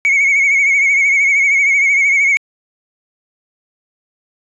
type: tone with vibrato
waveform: triangle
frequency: 2217 Hz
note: C#7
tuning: in tune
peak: -7 dBFS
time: 0.05-2.37 s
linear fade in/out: 0 ms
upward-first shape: triangle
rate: 13 Hz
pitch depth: 71 cents each way
effects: tanh soft clip ceiling -3 dBFS + resampled to 22050 Hz